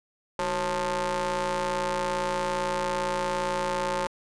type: ring-modulated tone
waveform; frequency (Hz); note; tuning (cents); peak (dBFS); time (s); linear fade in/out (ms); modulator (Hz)
sawtooth; 171.8; F3; -28; -19; 0.39-4.07; 0; 716
effects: resampled to 22050 Hz